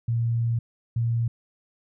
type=tone pair in turn; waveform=sine; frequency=116.54 / 116.54 Hz; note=A#2 / A#2; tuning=0 / 0 cents; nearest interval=unison; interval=0 cents; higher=neither; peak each=-21 / -21 dBFS; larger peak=neither; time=0.08-0.59 / 0.96-1.28 s; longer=first; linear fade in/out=5 ms; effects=none